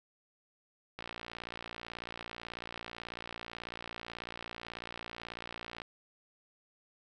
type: click train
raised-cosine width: 0.3 ms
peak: -25 dBFS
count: 282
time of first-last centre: 0.99-5.818 s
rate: 58.2 Hz
effects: none